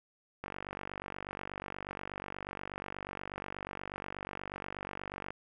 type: click train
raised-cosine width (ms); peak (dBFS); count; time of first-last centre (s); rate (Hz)
0.5; -24; 236; 0.44-5.305; 48.3
effects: none